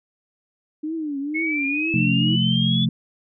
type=tone with vibrato; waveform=sine; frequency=299.9 Hz; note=D4; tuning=36 cents sharp; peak=-24 dBFS; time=0.83-2.36 s; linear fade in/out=10 ms; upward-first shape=triangle; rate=2.1 Hz; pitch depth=170 cents each way
type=exponential sweep; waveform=sine; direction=up; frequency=2178 to 3474 Hz; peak=-22 dBFS; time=1.34-2.86 s; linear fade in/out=20 ms
type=chord; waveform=sine; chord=F major; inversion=second; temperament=equal; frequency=130.81 / 174.61 / 220 Hz; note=C3 / F3 / A3; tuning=0 / 0 / 0 cents; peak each=-22 dBFS; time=1.94-2.89 s; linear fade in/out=2 ms
effects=none